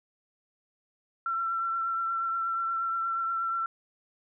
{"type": "tone with vibrato", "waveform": "sine", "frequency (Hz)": 1351, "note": "E6", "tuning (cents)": 42, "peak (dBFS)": -27, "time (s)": [1.26, 3.66], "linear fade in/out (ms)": 2, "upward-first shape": "triangle", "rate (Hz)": 8.4, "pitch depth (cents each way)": 24, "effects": []}